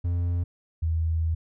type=tone pair in turn; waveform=triangle / sine; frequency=87.2 / 81.19 Hz; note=F2 / E2; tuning=-2 / -26 cents; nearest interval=minor second; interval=124 cents; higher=first; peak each=-21 / -22 dBFS; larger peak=first; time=0.04-0.44 / 0.82-1.35 s; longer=second; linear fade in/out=10 ms; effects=none